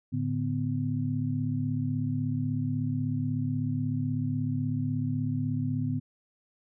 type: tone cluster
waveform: sine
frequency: 109.3 / 145.6 / 252.7 Hz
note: A2 / D3 / B3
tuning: -11 / -15 / +40 cents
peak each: -31 / -31 / -31 dBFS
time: 0.12-6 s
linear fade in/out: 20 ms
effects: none